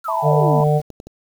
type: exponential sweep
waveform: sine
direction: down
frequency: 1425 to 203.4 Hz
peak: -23 dBFS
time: 0.04-0.62 s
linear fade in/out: 20 ms
type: chord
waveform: sine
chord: E suspended fourth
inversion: none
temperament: equal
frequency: 659.3 / 880 / 987.8 Hz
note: E5 / A5 / B5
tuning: 0 / 0 / 0 cents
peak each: -24 dBFS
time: 0.08-0.64 s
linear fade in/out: 5 ms
type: harmonic tone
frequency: 149.9 Hz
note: D3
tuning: 36 cents sharp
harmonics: 1 / 3 / 4 / 5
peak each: -15 / -20 / -21 / -22 dBFS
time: 0.22-0.82 s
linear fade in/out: 50 ms
type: clicks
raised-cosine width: 2 ms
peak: -23 dBFS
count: 6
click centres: 0.606 / 0.67 / 0.801 / 0.903 / 1.001 / 1.07 s
effects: 7-bit